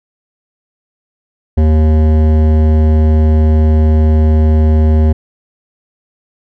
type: tone with hard clipping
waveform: triangle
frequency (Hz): 77.78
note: D#2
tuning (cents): 0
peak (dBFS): -8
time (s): 1.57-5.13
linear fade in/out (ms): 10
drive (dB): 18
effects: none